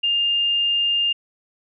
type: tone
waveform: sine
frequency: 2810 Hz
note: F7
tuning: 10 cents sharp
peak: -17 dBFS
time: 0.03-1.13 s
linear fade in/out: 10 ms
effects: none